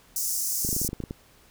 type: high-pass noise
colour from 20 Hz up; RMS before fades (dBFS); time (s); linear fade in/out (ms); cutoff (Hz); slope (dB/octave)
pink; -28; 0.16-0.88; 2; 5500; 48
type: clicks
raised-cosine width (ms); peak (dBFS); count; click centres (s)
3; -19; 11; 0.649 / 0.69 / 0.729 / 0.765 / 0.816 / 0.848 / 0.89 / 0.931 / 1.003 / 1.038 / 1.109
effects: pink hiss -57 dBFS RMS until 1.5 s